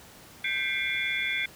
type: tone cluster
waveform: sine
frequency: 1568 / 2006 / 2143 / 2367 / 3443 Hz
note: G6 / B6 / C7 / D7 / A7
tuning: 0 / +26 / +41 / +13 / -38 cents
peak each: -35 / -35 / -30 / -33 / -34 dBFS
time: 0.44-1.46 s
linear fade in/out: 5 ms
effects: pink hiss -50 dBFS RMS until 1.55 s + high-pass 60 Hz 12 dB/octave